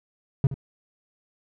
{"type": "tone with echo", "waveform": "triangle", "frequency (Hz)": 136, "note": "C#3", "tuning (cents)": -33, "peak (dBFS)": -13, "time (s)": [0.44, 0.47], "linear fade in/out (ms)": 2, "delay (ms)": 72, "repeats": 1, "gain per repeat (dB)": -13, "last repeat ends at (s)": 0.542, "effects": []}